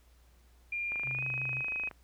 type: tone with pitch glide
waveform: sine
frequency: 2400 to 2531 Hz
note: D7 to D#7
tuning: +37 to +29 cents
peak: -32 dBFS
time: 0.72-1.89 s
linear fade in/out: 5 ms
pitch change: +92 cents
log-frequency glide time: 1.11-1.24 s
type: click train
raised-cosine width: 0.5 ms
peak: -30 dBFS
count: 27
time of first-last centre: 0.92-1.912 s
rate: 26.2 Hz
type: tone with vibrato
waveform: sine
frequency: 130.81 Hz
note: C3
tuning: in tune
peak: -39 dBFS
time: 1.03-1.64 s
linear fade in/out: 50 ms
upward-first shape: triangle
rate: 5.6 Hz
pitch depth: 35 cents each way
effects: added 60 Hz sine -59 dBFS peak until 2.03 s + pink hiss -68 dBFS RMS until 2.03 s